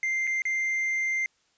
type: tone with dropouts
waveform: triangle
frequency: 2093 Hz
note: C7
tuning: in tune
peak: -23 dBFS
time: 0.03-1.26 s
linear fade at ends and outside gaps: 1 ms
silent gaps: 0.27-0.274 / 0.42-0.453 s
effects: white hiss -68 dBFS RMS until 1.57 s + resampled to 16000 Hz